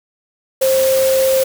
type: tone in noise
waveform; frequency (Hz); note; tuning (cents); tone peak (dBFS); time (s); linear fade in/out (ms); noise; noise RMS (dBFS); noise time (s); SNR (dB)
sine; 529; C5; +19; -11; 0.61-1.44; 10; white; -23; 0.61-1.44; +9
effects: none